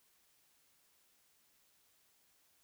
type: silence
effects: white hiss -72 dBFS RMS until 2.63 s